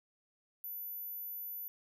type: tone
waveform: sine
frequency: 14000 Hz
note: A9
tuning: 10 cents flat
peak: -40 dBFS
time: 0.64-1.68 s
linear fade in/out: 0 ms
effects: none